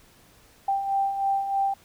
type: beating tone pair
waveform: sine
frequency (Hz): 784 / 787.2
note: G5 / G5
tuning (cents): 0 / +7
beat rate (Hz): 3.2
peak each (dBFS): -31 / -23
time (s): 0.68-1.74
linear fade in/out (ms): 5
effects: pink hiss -56 dBFS RMS until 1.84 s